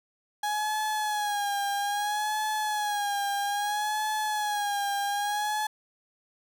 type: tone with vibrato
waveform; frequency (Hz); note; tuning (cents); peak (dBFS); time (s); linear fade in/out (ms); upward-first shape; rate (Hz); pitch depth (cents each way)
35% pulse; 830.6; G#5; 0; -25; 0.43-5.67; 5; sine; 0.61; 58
effects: none